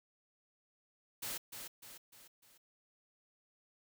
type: noise with echo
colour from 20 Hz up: white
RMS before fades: -41 dBFS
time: 1.22-1.38 s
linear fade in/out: 10 ms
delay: 300 ms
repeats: 4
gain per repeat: -6 dB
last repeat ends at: 2.58 s
effects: none